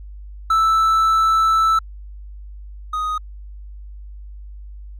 triangle tone pair in turn, 1318.5 / 1248.6 Hz, E6 / D#6, 0 / +6 cents, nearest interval minor second, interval 94 cents, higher first, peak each -11 / -18 dBFS, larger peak first, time 0.5-1.79 / 2.93-3.18 s, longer first, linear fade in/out 5 ms, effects added 50 Hz sine -33 dBFS peak until 4.99 s

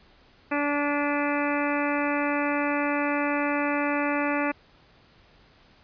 harmonic tone with a mistuned harmonic, 289.4 Hz, D4, 25 cents flat, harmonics 1 / 2 / 3 / 4 / 5 / 6 / 7 / 8 / 9, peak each -27 / -30 / -32 / -33 / -34 / -35 / -35 / -36 / -37 dBFS, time 0.51-4.52 s, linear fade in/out 10 ms, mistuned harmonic 8, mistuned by +37 cents, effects pink hiss -57 dBFS RMS until 5.83 s + resampled to 11025 Hz

